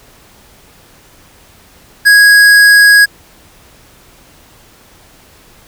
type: tone with tanh clipping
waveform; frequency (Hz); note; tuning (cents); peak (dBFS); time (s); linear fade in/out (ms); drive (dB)
sine; 1656; G#6; -5; -4; 2.05-3.06; 20; 17
effects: pink hiss -43 dBFS RMS until 5.67 s